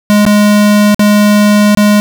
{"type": "tone with dropouts", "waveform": "square", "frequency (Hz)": 207.7, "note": "G#3", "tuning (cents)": 0, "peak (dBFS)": -5, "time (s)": [0.1, 2], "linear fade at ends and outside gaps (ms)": 0, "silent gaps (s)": [[0.252, 0.264], [0.945, 0.994], [1.749, 1.773]], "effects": []}